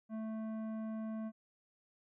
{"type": "tone with tanh clipping", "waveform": "triangle", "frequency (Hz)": 220, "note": "A3", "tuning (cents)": 0, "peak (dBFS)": -40, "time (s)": [0.09, 1.32], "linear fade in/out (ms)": 50, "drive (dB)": 16, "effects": []}